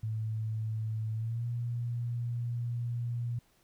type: tone with pitch glide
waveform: sine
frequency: 110 to 119.26 Hz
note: A2 to A#2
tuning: 0 to +40 cents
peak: -31 dBFS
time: 0.03-3.39 s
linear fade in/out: 5 ms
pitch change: +140 cents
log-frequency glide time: 1.14-1.47 s
effects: pink hiss -68 dBFS RMS until 3.63 s